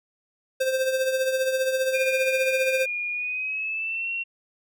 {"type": "tone with tremolo", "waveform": "square", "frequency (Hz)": 523.3, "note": "C5", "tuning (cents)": 0, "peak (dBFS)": -20, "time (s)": [0.6, 2.86], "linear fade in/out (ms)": 10, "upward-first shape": "triangle", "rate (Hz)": 15, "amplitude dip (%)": 60}
{"type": "tone with pitch glide", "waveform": "sine", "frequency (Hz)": [2432, 2730], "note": ["D#7", "F7"], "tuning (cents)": [-40, -40], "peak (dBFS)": -26, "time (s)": [1.93, 4.24], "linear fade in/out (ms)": 20, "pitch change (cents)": 200, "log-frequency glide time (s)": [3.11, 4.1]}
{"effects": []}